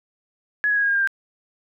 sine tone with pitch steps, 1687 / 1669.6 / 1652.3 / 1635.2 / 1618.3 / 1601.5 / 1585 Hz, G#6 / G#6 / G#6 / G#6 / G#6 / G6 / G6, +27 / +9 / -9 / -27 / -45 / +37 / +19 cents, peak -17 dBFS, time 0.64-1.074 s, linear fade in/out 0 ms, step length 62 ms, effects none

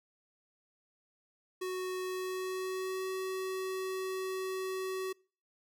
square tone with pitch glide, 370 to 377.1 Hz, F#4 to F#4, 0 to +33 cents, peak -35 dBFS, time 1.61-5.13 s, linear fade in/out 10 ms, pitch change +33 cents, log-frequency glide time 2.03-3.08 s, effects noise-tail reverb RT60 0.4 s tail -25 dB re dry

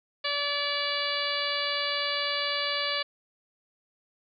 harmonic tone, 576 Hz, D5, 34 cents flat, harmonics 1 / 2 / 3 / 4 / 5 / 6 / 7 / 8, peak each -35 / -35 / -35 / -35 / -35 / -35 / -35 / -35 dBFS, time 0.24-3.03 s, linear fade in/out 10 ms, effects none

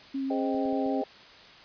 sine tone with vibrato, 270.2 Hz, C#4, 44 cents flat, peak -28 dBFS, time 0.14-1.02 s, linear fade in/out 10 ms, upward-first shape triangle, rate 6.8 Hz, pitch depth 17 cents each way
sine chord, Ab major seventh, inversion none, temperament equal, 415.3 / 523.3 / 622.3 / 784 Hz, Ab4 / C5 / Eb5 / G5, 0 / 0 / 0 / 0 cents, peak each -34 dBFS, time 0.3-1.04 s, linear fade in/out 5 ms
clicks, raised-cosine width 2 ms, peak -35 dBFS, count 4, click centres 0.546 / 0.656 / 0.728 / 0.862 s
effects white hiss -50 dBFS RMS until 1.64 s + resampled to 11025 Hz

